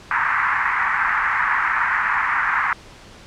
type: band-pass noise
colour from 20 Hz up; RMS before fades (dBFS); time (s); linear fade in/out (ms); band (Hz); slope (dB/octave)
white; -20; 0.11-2.73; 2; 910 to 2000; 48
effects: pink hiss -43 dBFS RMS until 3.26 s + low-pass 6000 Hz 12 dB/octave